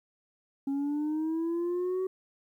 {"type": "linear sweep", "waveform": "sine", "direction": "up", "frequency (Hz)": [273, 378.3], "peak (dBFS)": -25, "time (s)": [0.67, 2.07], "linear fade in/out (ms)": 5, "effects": ["tanh soft clip ceiling -27 dBFS", "11-bit"]}